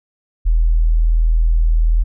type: tone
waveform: sine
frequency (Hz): 40.59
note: E1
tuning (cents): -26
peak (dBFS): -10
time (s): 0.45-2.04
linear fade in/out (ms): 20
effects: none